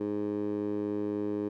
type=tone with band-pass filter; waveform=15% pulse; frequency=103.7 Hz; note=G#2; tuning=2 cents flat; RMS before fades=-32 dBFS; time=0-1.49 s; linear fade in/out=10 ms; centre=370 Hz; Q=2.6; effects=none